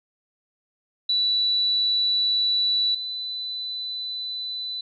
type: tone pair in turn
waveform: sine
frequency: 3951 / 3995 Hz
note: B7 / B7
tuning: 0 / +19 cents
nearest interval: unison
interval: 19 cents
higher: second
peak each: -19 / -28 dBFS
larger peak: first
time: 1.09-2.95 / 2.95-4.81 s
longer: neither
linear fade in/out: 5 ms
effects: none